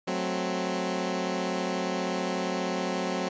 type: chord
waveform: 15% pulse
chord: F# diminished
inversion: none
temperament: equal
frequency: 185 / 220 / 261.6 Hz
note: F#3 / A3 / C4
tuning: 0 / 0 / 0 cents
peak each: -24 / -29 / -26 dBFS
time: 0.07-3.29 s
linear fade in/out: 10 ms
effects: resampled to 16000 Hz